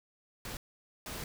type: noise bursts at uneven times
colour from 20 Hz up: pink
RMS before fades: -41 dBFS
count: 2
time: 0.45-0.57 / 1.06-1.24 s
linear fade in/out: 2 ms
effects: none